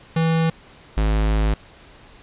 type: tone pair in turn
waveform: square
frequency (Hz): 163 / 53.03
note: E3 / G#1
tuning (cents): -19 / +37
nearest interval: octave + perfect fifth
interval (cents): 1944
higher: first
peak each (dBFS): -17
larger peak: neither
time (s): 0.16-0.5 / 0.97-1.54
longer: second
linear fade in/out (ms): 5
effects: pink hiss -47 dBFS RMS until 2.22 s + resampled to 8000 Hz